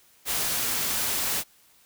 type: noise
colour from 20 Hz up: white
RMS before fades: -27 dBFS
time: 0.25-1.44 s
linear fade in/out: 50 ms
effects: white hiss -59 dBFS RMS until 1.85 s